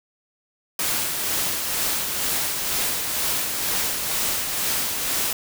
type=noise with tremolo; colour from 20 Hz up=white; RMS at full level=-23 dBFS; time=0.79-5.33 s; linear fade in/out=2 ms; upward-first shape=sine; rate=2.1 Hz; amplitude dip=35%; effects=none